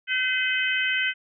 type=harmonic tone; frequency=511 Hz; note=C5; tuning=41 cents flat; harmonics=3 / 4 / 5 / 6; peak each=-26 / -27 / -28 / -29 dBFS; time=0.07-1.14 s; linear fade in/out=50 ms; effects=none